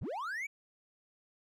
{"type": "linear sweep", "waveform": "triangle", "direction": "up", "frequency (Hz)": [49, 2349], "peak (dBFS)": -34, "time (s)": [0.01, 0.47], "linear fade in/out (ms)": 10, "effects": []}